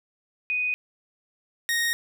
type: tone pair in turn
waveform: sine / sawtooth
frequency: 2489 / 1864.6 Hz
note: D#7 / A#6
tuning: 0 / 0 cents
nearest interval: perfect fourth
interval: 500 cents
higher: first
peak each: -23 / -19 dBFS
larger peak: second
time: 0.5-0.74 / 1.69-1.93 s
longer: neither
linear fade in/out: 0 ms
effects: none